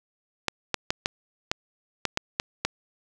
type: clicks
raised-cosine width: 0.2 ms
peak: -6 dBFS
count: 9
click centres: 0.483 / 0.743 / 0.905 / 1.059 / 1.515 / 2.053 / 2.174 / 2.399 / 2.65 s
effects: none